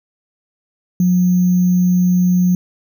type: tone with sample-and-hold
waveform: sine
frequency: 180 Hz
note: F#3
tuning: 47 cents flat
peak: -10 dBFS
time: 1-2.55 s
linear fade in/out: 2 ms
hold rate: 6300 Hz
effects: none